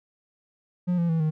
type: tone with pitch steps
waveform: triangle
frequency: 178.3 / 170.45 / 162.94 / 155.76 Hz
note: F3 / F3 / E3 / D#3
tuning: +36 / -42 / -20 / +2 cents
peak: -19 dBFS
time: 0.87-1.31 s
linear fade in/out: 20 ms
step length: 110 ms
effects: none